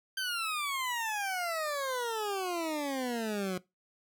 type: exponential sweep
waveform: 20% pulse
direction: down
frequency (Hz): 1568 to 179.4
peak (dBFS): -27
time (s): 0.17-3.58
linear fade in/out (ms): 5
effects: noise-tail reverb RT60 0.2 s tail -20 dB re dry